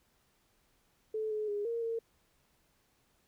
sine tone with pitch steps, 435.3 / 427.2 / 411.2 / 464.6 / 457 Hz, A4 / G#4 / G#4 / A#4 / A#4, -19 / +49 / -17 / -6 / -34 cents, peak -32 dBFS, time 1.14-1.99 s, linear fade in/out 5 ms, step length 170 ms, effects pink hiss -72 dBFS RMS until 3.27 s

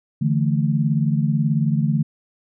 sine chord, D suspended second, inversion none, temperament just, 146.83 / 165.19 / 220.2 Hz, D3 / E3 / A3, 0 / +4 / +2 cents, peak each -19 / -22 / -22 dBFS, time 0.21-2.03 s, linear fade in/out 10 ms, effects none

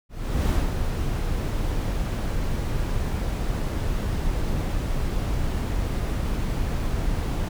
brown noise with ADSR envelope, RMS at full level -20 dBFS, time 0.09-7.49 s, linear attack 400 ms, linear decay 200 ms, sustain -5 dB, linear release 11 ms, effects none

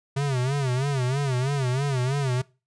square tone with vibrato, 133.4 Hz, C3, 34 cents sharp, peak -23 dBFS, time 0.16-2.42 s, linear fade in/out 10 ms, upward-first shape sine, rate 3.1 Hz, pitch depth 130 cents each way, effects noise-tail reverb RT60 0.3 s tail -22 dB re dry + resampled to 22050 Hz

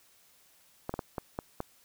clicks, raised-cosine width 1 ms, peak -19 dBFS, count 6, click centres 0.894 / 0.94 / 0.992 / 1.182 / 1.389 / 1.604 s, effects white hiss -63 dBFS RMS until 1.84 s

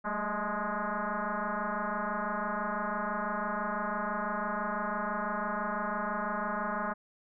sine tone with frequency modulation, 196 Hz, G3, in tune, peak -30 dBFS, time 0.04-6.94 s, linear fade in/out 20 ms, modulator 209 Hz, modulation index 6.6, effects none

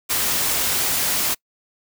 white noise, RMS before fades -21 dBFS, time 0.09-1.35 s, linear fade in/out 20 ms, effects noise-tail reverb RT60 0.1 s tail -26 dB re dry

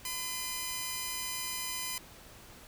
5% pulse tone pair together, 1014 / 2416 Hz, B5 / D7, +45 / +48 cents, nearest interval octave + minor third, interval 1503 cents, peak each -24 / -30 dBFS, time 0.05-1.98 s, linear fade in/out 2 ms, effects pink hiss -53 dBFS RMS until 2.67 s

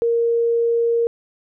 sine tone, 466.2 Hz, A#4, in tune, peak -15 dBFS, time 0.02-1.07 s, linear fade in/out 0 ms, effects none

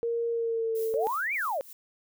sine tone with pitch glide, 466.2 to 447.5 Hz, A#4 to A4, 0 to +29 cents, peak -26 dBFS, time 0.03-1.07 s, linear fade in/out 0 ms, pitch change -71 cents, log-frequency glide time 0.3-0.77 s
violet noise with tremolo, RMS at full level -42 dBFS, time 0.75-1.73 s, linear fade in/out 2 ms, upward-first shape triangle, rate 3.2 Hz, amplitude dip 90%
sine exponential two-way sweep, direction up then down, 511 to 2459 to 511 Hz, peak -27 dBFS, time 0.94-1.61 s, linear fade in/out 0 ms, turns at 1.34 s
effects none

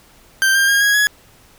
40% pulse tone with pitch steps, 1568 / 1595.4 / 1623.3 / 1651.7 / 1680.5 Hz, G6 / G6 / G#6 / G#6 / G#6, 0 / +30 / -40 / -10 / +20 cents, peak -11 dBFS, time 0.42-1.07 s, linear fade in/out 0 ms, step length 130 ms, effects pink hiss -49 dBFS RMS until 1.58 s

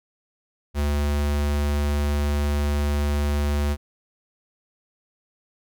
square tone, 72.8 Hz, D2, 15 cents flat, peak -21 dBFS, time 0.74-3.77 s, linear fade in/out 50 ms, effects none

